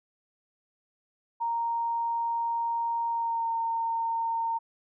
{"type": "tone with pitch glide", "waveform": "sine", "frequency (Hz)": [930, 915.6], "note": ["A#5", "A#5"], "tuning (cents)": [-4, -31], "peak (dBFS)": -26, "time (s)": [1.4, 4.59], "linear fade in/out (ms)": 20, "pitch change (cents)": -27, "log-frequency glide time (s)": [3.09, 3.51], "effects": []}